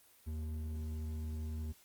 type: tone with hard clipping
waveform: triangle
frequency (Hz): 78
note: D#2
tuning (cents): +5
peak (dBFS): -39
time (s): 0.26-1.73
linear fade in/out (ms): 20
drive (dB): 12
effects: white hiss -64 dBFS RMS until 1.84 s + Opus 24 kbps